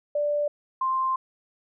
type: tone pair in turn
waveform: sine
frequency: 587.3 / 1048.5 Hz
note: D5 / C6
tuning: 0 / +3 cents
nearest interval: minor seventh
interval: 1003 cents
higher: second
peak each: -22 dBFS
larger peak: neither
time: 0.15-0.48 / 0.81-1.16 s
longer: second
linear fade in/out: 5 ms
effects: none